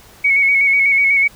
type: tone with vibrato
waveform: sine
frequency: 2221 Hz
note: C#7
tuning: 3 cents sharp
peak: -10 dBFS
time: 0.24-1.28 s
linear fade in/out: 10 ms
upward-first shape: square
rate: 8.1 Hz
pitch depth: 27 cents each way
effects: pink hiss -44 dBFS RMS until 1.35 s